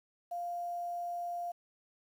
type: tone with quantisation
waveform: sine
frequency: 698 Hz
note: F5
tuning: 1 cent flat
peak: -35 dBFS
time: 0.31-1.52 s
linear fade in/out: 10 ms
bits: 10
effects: none